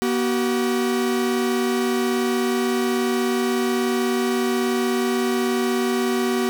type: tone pair together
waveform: 45% pulse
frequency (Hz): 241.2 / 380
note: B3 / F#4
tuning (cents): -41 / +46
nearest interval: minor sixth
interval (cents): 787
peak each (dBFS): -22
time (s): 0.02-6.49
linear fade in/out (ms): 0
effects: none